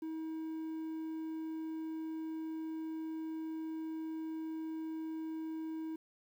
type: tone with quantisation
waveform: triangle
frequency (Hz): 319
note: D#4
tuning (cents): +43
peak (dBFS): -36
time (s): 0.02-5.96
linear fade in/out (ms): 5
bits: 11
effects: none